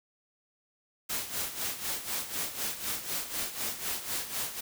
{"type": "noise with tremolo", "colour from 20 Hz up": "white", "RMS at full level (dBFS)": -32, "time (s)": [1.09, 4.61], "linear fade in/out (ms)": 10, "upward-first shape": "sine", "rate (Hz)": 4, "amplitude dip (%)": 70, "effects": []}